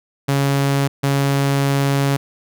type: tone pair in turn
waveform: sawtooth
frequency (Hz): 139.1 / 139.1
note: C#3 / C#3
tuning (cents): +6 / +6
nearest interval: unison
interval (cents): 0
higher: neither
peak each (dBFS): -11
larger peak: neither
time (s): 0.28-0.88 / 1.03-2.17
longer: second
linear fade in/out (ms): 10
effects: none